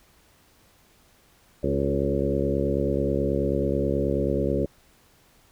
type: harmonic tone with a mistuned harmonic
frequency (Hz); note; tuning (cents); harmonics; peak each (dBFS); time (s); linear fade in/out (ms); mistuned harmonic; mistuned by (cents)
69.3; C#2; 0; 1 / 2 / 3 / 4 / 5 / 6 / 7 / 8; -30 / -30 / -30 / -30 / -30 / -30 / -30 / -30; 1.63-4.66; 5; 5; +26
effects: pink hiss -59 dBFS RMS until 5.51 s